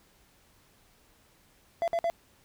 triangle tone bursts, 676 Hz, E5, 43 cents sharp, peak -23 dBFS, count 3, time 1.82-2.1 s, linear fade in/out 0 ms, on 58 ms, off 53 ms, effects pink hiss -63 dBFS RMS until 2.44 s

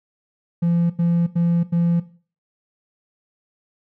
triangle tone bursts, 170.8 Hz, F3, 38 cents flat, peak -13 dBFS, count 4, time 0.62-2.001 s, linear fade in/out 10 ms, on 280 ms, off 87 ms, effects noise-tail reverb RT60 0.4 s tail -17 dB re dry + tanh soft clip ceiling -9 dBFS

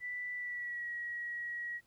sine tone with pitch glide, 1975.5 to 1909.3 Hz, B6 to A#6, 0 to +41 cents, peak -37 dBFS, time 0-1.81 s, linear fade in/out 50 ms, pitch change -59 cents, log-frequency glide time 0.35-0.89 s, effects pink hiss -71 dBFS RMS until 1.86 s

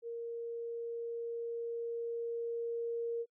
sine tone with level ramp, 466.2 Hz, A#4, in tune, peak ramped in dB -38 to -33 dBFS, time 0.02-3.26 s, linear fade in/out 50 ms, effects noise-tail reverb RT60 0.1 s tail -26 dB re dry

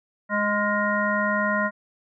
harmonic tone with a mistuned harmonic, 207.7 Hz, G#3, in tune, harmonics 1 / 3 / 5 / 7 / 9, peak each -27 / -27 / -27 / -27 / -27 dBFS, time 0.29-1.71 s, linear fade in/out 50 ms, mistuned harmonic 7, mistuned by -42 cents, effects none

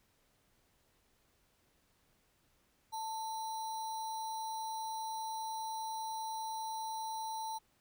sine tone with sample-and-hold, 885 Hz, A5, 10 cents sharp, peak -37 dBFS, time 2.92-7.59 s, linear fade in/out 20 ms, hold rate 4900 Hz, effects pink hiss -73 dBFS RMS until 7.8 s

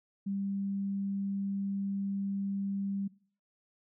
sine tone, 197.5 Hz, G3, 13 cents sharp, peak -31 dBFS, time 0.26-3.08 s, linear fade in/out 10 ms, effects noise-tail reverb RT60 0.5 s tail -22 dB re dry

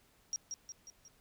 sine tone with echo, 5650 Hz, F8, 19 cents sharp, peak -33 dBFS, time 0.33-0.36 s, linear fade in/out 0 ms, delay 180 ms, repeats 4, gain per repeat -5 dB, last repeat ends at 1.08 s, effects pink hiss -68 dBFS RMS until 1.2 s

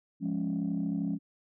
sine chord, Db major, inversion first, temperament equal, 174.61 / 207.7 / 277.2 Hz, F3 / Ab3 / Db4, 0 / 0 / 0 cents, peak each -32 dBFS, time 0.2-1.19 s, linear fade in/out 50 ms, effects tanh soft clip ceiling -23 dBFS

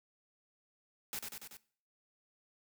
white noise with echo, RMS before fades -40 dBFS, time 1.13-1.19 s, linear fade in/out 0 ms, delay 95 ms, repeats 4, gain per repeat -3 dB, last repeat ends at 1.57 s, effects noise-tail reverb RT60 0.5 s tail -20 dB re dry

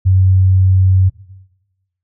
sine tone, 94 Hz, F#2, 28 cents sharp, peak -7 dBFS, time 0.05-1.1 s, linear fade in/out 20 ms, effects noise-tail reverb RT60 1.0 s tail -17 dB re dry

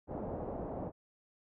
white low-pass noise, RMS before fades -40 dBFS, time 0.07-0.92 s, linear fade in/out 50 ms, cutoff 700 Hz, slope 24 dB/octave, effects none

